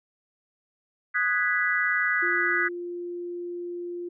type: chord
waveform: sine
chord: G# minor seventh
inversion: second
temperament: equal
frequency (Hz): 1244.5 / 1480 / 1661.2 / 1975.5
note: D#6 / F#6 / G#6 / B6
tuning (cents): 0 / 0 / 0 / 0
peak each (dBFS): -31 / -27 / -27 / -26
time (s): 1.14-2.69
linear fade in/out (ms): 20
type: tone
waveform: sine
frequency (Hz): 349.9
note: F4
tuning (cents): +3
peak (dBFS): -31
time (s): 2.22-4.09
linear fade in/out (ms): 10
effects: none